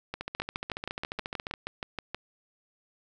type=two click trains; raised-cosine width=0.3 ms; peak=-18 / -17 dBFS; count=21 / 12; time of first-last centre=0.14-1.539 / 0.4-2.146 s; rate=14.3 / 6.3 Hz; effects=none